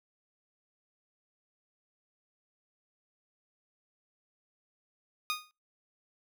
15% pulse tone with exponential decay, 1235 Hz, D#6, 13 cents flat, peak -21 dBFS, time 5.3-5.51 s, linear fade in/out 0 ms, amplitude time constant 45 ms, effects noise-tail reverb RT60 0.3 s tail -26 dB re dry

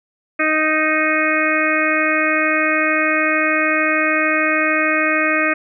harmonic tone, 311.1 Hz, D#4, in tune, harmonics 1 / 2 / 4 / 5 / 6 / 7 / 8, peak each -22 / -22 / -22 / -22 / -22 / -22 / -22 dBFS, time 0.39-5.54 s, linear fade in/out 10 ms, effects none

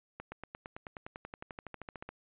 accelerating click train, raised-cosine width 0.5 ms, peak -27 dBFS, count 22, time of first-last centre 0.2-2.09 s, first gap 120 ms, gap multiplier 0.97, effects resampled to 8000 Hz

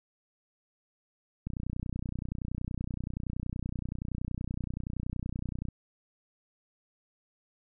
click train, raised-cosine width 5 ms, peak -22 dBFS, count 130, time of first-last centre 1.47-5.686 s, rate 30.6 Hz, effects none

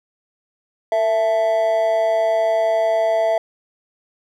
triangle tone with amplitude modulation, 663 Hz, E5, 10 cents sharp, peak -10 dBFS, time 0.92-3.38 s, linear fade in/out 2 ms, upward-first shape sine, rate 211 Hz, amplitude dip 65%, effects none

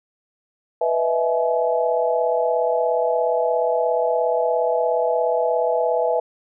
sine chord, E major seventh, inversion second, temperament equal with one note detuned, 493.9 / 622.3 / 659.3 / 847.1 Hz, B4 / D#5 / E5 / G#5, 0 / 0 / 0 / +34 cents, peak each -21 / -27 / -21 / -25 dBFS, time 0.81-6.2 s, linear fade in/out 5 ms, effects none

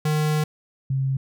square / sine tone pair in turn, 152.8 / 134.16 Hz, D#3 / C3, -31 / +44 cents, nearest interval major second, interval 225 cents, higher first, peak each -20 dBFS, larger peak neither, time 0.05-0.44 / 0.9-1.17 s, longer first, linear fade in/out 5 ms, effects none

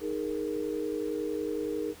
sine chord, D# suspended fourth, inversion none, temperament equal, 311.1 / 415.3 / 466.2 Hz, D#4 / G#4 / A#4, 0 / 0 / 0 cents, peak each -34 dBFS, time 0-1.95 s, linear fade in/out 50 ms, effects pink hiss -51 dBFS RMS until 2 s

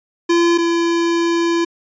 square tone pair in turn, 341.3 / 338.2 Hz, F4 / E4, -40 / +44 cents, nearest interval unison, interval 16 cents, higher first, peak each -12 / -15 dBFS, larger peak first, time 0.29-0.58 / 0.58-1.65 s, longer second, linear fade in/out 10 ms, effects resampled to 16000 Hz

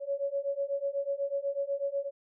sine beating tone pair, 554.4 / 562.5 Hz, C#5 / C#5, 0 / +25 cents, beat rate 8.1 Hz, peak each -33 / -32 dBFS, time 0-2.11 s, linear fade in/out 50 ms, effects none

